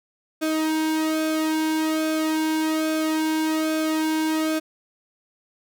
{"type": "tone with flanger", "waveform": "sawtooth", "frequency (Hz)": 314.6, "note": "D#4", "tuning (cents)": 19, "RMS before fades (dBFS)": -23, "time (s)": [0.41, 4.6], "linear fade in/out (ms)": 20, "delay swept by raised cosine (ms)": [1, 1.67], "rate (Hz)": 1.2, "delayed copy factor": -0.7, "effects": []}